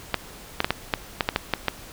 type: clicks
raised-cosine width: 0.3 ms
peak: -4 dBFS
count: 10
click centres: 0.143 / 0.604 / 0.645 / 0.706 / 0.938 / 1.208 / 1.289 / 1.361 / 1.537 / 1.683 s
effects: pink hiss -43 dBFS RMS until 1.92 s